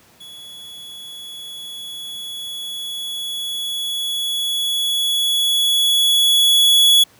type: tone with level ramp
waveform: 45% pulse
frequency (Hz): 3381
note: G#7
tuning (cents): +30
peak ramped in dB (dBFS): -36 to -9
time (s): 0.2-7.04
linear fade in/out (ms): 10
effects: pink hiss -51 dBFS RMS until 7.19 s + high-pass 100 Hz 12 dB/octave